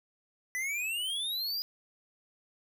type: exponential sweep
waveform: square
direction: up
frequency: 1975.5 to 4958 Hz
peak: -32 dBFS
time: 0.55-1.62 s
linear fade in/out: 0 ms
effects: none